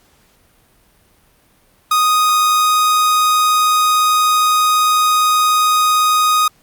45% pulse tone, 1244.5 Hz, D#6, in tune, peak -11 dBFS, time 1.91-6.48 s, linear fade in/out 5 ms, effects pink hiss -54 dBFS RMS until 6.62 s + Opus 48 kbps

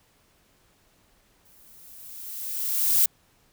violet noise with exponential growth, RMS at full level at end -18 dBFS, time 1.45-3.06 s, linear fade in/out 5 ms, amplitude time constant 350 ms, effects pink hiss -63 dBFS RMS until 3.52 s

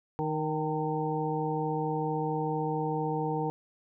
harmonic tone with a mistuned harmonic, 155.56 Hz, D#3, in tune, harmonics 1 / 2 / 3 / 5 / 6, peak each -33 / -35 / -33 / -35 / -36 dBFS, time 0.19-3.5 s, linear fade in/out 0 ms, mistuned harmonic 6, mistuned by -46 cents, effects none

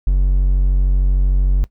triangle tone, 46.56 Hz, F#1, 12 cents sharp, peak -9 dBFS, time 0.07-1.64 s, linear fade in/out 0 ms, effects noise-tail reverb RT60 0.1 s tail -18 dB re dry

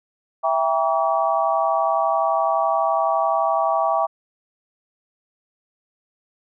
sine chord, E diminished seventh, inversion none, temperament just, 659.3 / 791.1 / 949.3 / 1139.2 Hz, E5 / G5 / Bb5 / Db6, 0 / +16 / +31 / +47 cents, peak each -21 / -22 / -26 / -23 dBFS, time 0.43-4.07 s, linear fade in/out 20 ms, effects none

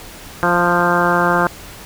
harmonic tone with a mistuned harmonic, 174.61 Hz, F3, in tune, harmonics 1 / 2 / 3 / 4 / 5 / 6 / 7 / 8 / 9, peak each -21 / -21 / -21 / -21 / -21 / -21 / -21 / -21 / -21 dBFS, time 0.43-1.47 s, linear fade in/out 0 ms, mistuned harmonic 5, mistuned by +16 cents, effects pink hiss -36 dBFS RMS until 1.85 s

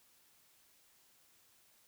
silence, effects white hiss -68 dBFS RMS until 1.87 s

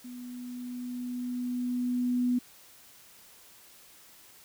sine tone with level ramp, 246.9 Hz, B3, in tune, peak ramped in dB -40 to -23 dBFS, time 0.04-2.39 s, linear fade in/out 10 ms, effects white hiss -55 dBFS RMS until 4.44 s

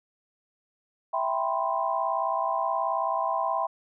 sine chord, C major seventh, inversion first, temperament equal, 659.3 / 784 / 987.8 / 1046.5 Hz, E5 / G5 / B5 / C6, 0 / 0 / 0 / 0 cents, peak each -30 dBFS, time 1.13-3.67 s, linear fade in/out 10 ms, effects none

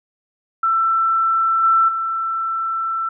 sine tone with level steps, 1336 Hz, E6, 23 cents sharp, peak -14 / -11 / -19 dBFS, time 0.63-3.09 s, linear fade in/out 5 ms, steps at 1.63 / 1.88 s, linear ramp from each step 10 ms, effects none

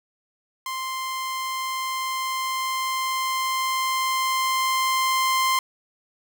sawtooth tone with level ramp, 1046.5 Hz, C6, in tune, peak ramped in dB -24 to -15 dBFS, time 0.66-5.59 s, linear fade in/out 2 ms, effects none

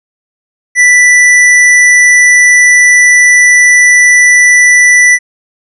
sine tone with hard clipping, 1975.5 Hz, B6, in tune, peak -3 dBFS, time 0.75-5.19 s, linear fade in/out 50 ms, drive 18 dB, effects resampled to 24000 Hz

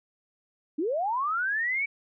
sine linear sweep, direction up, 276.8 to 2295 Hz, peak -25 dBFS, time 0.78-1.86 s, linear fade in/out 10 ms, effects none

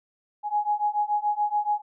sine beating tone pair, 830.6 / 837.6 Hz, G#5 / G#5, 0 / +15 cents, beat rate 7 Hz, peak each -26 / -25 dBFS, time 0.43-1.82 s, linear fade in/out 50 ms, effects none

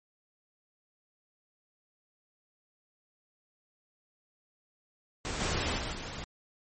pink noise with level steps, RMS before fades -35 / -31 / -36 / -40 dBFS, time 5.25-6.24 s, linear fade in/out 0 ms, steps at 5.4 / 5.78 / 5.93 s, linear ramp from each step 2 ms, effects MP3 32 kbps

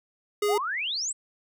square tone, 413.7 Hz, G#4, 7 cents flat, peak -23 dBFS, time 0.42-0.58 s, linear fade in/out 5 ms
sine exponential sweep, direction up, 650 to 8372 Hz, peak -27 dBFS, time 0.48-1.13 s, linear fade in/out 20 ms
effects none

